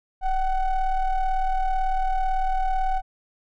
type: ring-modulated tone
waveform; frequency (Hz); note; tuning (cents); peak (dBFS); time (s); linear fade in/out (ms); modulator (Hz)
triangle; 370; F#4; 0; -15; 0.21-3.02; 50; 389
effects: none